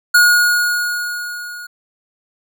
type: tone with level ramp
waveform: square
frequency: 1443 Hz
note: F#6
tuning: 44 cents flat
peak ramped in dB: -7 to -30 dBFS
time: 0.14-1.67 s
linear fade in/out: 10 ms
effects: none